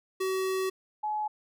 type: tone pair in turn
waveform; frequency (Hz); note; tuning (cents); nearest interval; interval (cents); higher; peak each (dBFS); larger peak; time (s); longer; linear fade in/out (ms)
square / sine; 378.5 / 849.7; F#4 / G#5; +39 / +39; octave + major second; 1400; second; -28; neither; 0.2-0.7 / 1.03-1.28; first; 10
effects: none